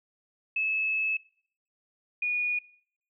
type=tone pair in turn; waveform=sine; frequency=2599 / 2453 Hz; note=E7 / D#7; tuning=-25 / -25 cents; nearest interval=minor second; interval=100 cents; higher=first; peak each=-25 dBFS; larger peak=neither; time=0.56-1.17 / 2.22-2.59 s; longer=first; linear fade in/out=5 ms; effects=noise-tail reverb RT60 0.6 s tail -22 dB re dry